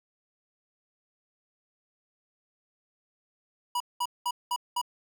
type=tone bursts; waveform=square; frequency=973 Hz; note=B5; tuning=26 cents flat; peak=-27 dBFS; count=5; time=3.75-4.815 s; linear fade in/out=5 ms; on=53 ms; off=200 ms; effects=none